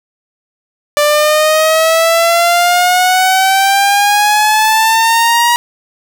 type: exponential sweep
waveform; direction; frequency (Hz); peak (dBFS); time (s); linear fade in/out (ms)
sawtooth; up; 587.3 to 958; -4; 0.97-5.56; 0
effects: none